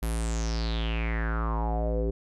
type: tone with low-pass filter sweep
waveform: square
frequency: 56.1 Hz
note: A1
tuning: 34 cents sharp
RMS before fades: -28 dBFS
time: 0.02-2.11 s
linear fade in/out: 10 ms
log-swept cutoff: 12000 to 410 Hz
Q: 6.5
effects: none